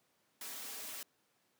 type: noise with comb filter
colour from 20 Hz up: white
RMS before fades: -45 dBFS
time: 0.41-1.03 s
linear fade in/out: 2 ms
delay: 5.7 ms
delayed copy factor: -1
effects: pink hiss -75 dBFS RMS until 1.59 s + high-pass 200 Hz 12 dB/octave